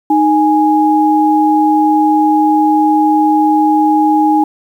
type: tone pair together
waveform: sine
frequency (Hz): 309 / 829.9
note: D#4 / G#5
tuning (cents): -12 / -1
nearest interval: octave + perfect fourth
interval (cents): 1711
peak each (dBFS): -10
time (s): 0.1-4.44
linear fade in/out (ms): 5
effects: 7-bit